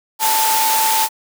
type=tone in noise; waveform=sine; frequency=883 Hz; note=A5; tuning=6 cents sharp; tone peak=-16 dBFS; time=0.19-1.09 s; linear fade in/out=50 ms; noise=white; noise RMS=-18 dBFS; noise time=0.19-1.09 s; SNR=-1 dB; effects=high-pass 400 Hz 12 dB/octave